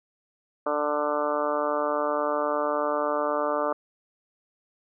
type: harmonic tone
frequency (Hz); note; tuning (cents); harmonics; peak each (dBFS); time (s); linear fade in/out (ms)
148.2; D3; +16; 2 / 3 / 4 / 5 / 6 / 7 / 8 / 9 / 10; -34 / -32 / -27 / -37 / -33 / -35 / -30 / -37 / -41; 0.66-3.73; 5
effects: none